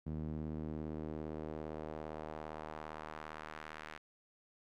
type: tone with band-pass filter sweep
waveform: sawtooth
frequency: 77.5 Hz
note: D#2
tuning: 6 cents flat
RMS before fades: -44 dBFS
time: 0.06-3.98 s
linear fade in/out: 10 ms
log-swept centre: 190 to 1800 Hz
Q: 1.2
effects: none